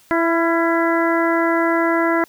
harmonic tone with a mistuned harmonic, 332.8 Hz, E4, 17 cents sharp, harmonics 1 / 2 / 3 / 4 / 5 / 6, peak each -18 / -21 / -23 / -24 / -25 / -26 dBFS, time 0.11-2.24 s, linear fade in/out 0 ms, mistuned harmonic 4, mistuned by +38 cents, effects white hiss -52 dBFS RMS until 2.28 s

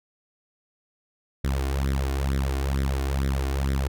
sawtooth tone with flanger, 67.8 Hz, C#2, 38 cents flat, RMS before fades -25 dBFS, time 1.44-3.88 s, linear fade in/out 5 ms, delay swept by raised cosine 0.53 to 2.83 ms, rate 2.2 Hz, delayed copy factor +0.8, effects none

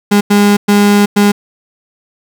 35% pulse tone bursts at uneven times, 204.4 Hz, G#3, 27 cents flat, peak -4 dBFS, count 4, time 0.11-0.21 / 0.3-0.57 / 0.68-1.06 / 1.16-1.32 s, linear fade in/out 10 ms, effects none

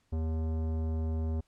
sine tone with tanh clipping, 79.9 Hz, D#2, 47 cents sharp, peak -31 dBFS, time 0.12-1.41 s, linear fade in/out 10 ms, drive 16 dB, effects pink hiss -73 dBFS RMS until 1.47 s + low-pass 9000 Hz 12 dB/octave

